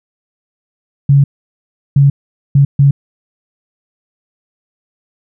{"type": "tone bursts at uneven times", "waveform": "sine", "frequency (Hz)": 140, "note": "C#3", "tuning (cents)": 18, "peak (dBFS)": -4, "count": 4, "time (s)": [[1.09, 1.24], [1.96, 2.1], [2.55, 2.65], [2.79, 2.91]], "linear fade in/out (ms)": 5, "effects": []}